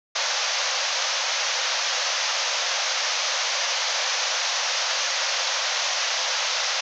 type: band-pass noise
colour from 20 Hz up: white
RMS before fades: -25 dBFS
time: 0.15-6.81 s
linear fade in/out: 10 ms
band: 500 to 6500 Hz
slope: 96 dB/octave
effects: none